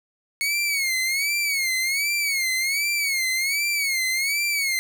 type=tone with vibrato; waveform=sawtooth; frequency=2200 Hz; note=C#7; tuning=14 cents flat; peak=-18 dBFS; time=0.41-4.79 s; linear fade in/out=0 ms; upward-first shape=sine; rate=1.3 Hz; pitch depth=120 cents each way; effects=10-bit